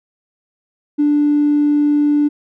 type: tone with tanh clipping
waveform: triangle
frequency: 293.7 Hz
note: D4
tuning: in tune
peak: -10 dBFS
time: 0.98-2.29 s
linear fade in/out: 20 ms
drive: 1 dB
effects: none